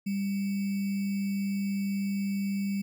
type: tone with sample-and-hold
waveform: sine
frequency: 198.1 Hz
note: G3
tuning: 18 cents sharp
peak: -27 dBFS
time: 0.06-2.82 s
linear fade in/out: 10 ms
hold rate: 2450 Hz
effects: none